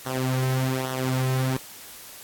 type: tone with flanger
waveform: sawtooth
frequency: 130 Hz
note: C3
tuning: 11 cents flat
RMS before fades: -25 dBFS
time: 0.06-1.57 s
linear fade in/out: 5 ms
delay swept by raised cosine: 0.41 to 3.51 ms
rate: 1.2 Hz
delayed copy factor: -0.75
effects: white hiss -43 dBFS RMS until 2.23 s + AAC 64 kbps